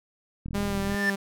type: click train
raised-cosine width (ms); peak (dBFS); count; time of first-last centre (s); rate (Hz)
5; -23; 21; 0.46-0.945; 41.2
type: tone with vibrato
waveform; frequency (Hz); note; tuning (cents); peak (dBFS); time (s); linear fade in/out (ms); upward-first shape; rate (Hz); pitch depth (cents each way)
sawtooth; 199.6; G3; +32; -23; 0.54-1.16; 10; sine; 2.8; 24
type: tone with exponential growth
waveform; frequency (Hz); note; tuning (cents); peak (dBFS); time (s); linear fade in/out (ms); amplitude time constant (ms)
triangle; 1777; A6; +17; -18; 0.73-1.1; 2; 80
effects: none